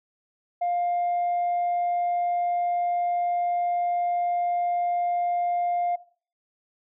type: tone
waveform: sine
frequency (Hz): 703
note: F5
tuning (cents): +11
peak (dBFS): -21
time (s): 0.61-5.96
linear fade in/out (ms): 10
effects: noise-tail reverb RT60 0.4 s tail -17 dB re dry + tanh soft clip ceiling -20 dBFS